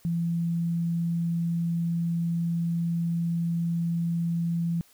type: tone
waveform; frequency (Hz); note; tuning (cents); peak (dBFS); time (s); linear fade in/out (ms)
sine; 168.9; E3; +42; -24; 0.05-4.81; 0
effects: white hiss -59 dBFS RMS until 4.93 s